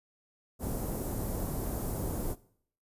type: band-stop noise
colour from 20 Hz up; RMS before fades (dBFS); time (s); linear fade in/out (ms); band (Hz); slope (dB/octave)
pink; -34; 0.59-2.36; 50; 630 to 13000; 12
effects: noise-tail reverb RT60 0.6 s tail -19 dB re dry + resampled to 32000 Hz